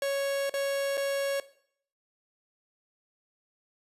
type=tone with dropouts; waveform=45% pulse; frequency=554.4 Hz; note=C#5; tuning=in tune; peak=-27 dBFS; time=0.02-1.4 s; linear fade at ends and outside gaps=2 ms; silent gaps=0.496-0.539 / 0.972-0.976 s; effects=noise-tail reverb RT60 0.6 s tail -17 dB re dry + resampled to 32000 Hz